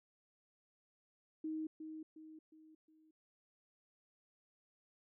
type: tone with echo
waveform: sine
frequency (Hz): 314.1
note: D#4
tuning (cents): +16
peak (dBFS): -38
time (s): 1.44-1.67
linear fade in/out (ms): 5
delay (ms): 360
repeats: 4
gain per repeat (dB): -7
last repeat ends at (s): 3.11
effects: none